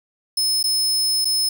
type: tone with dropouts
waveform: sawtooth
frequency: 5200 Hz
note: E8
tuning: 24 cents flat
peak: -15 dBFS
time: 0.37-1.49 s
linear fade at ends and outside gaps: 5 ms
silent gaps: 0.629-0.639 / 1.247-1.253 s
effects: 8-bit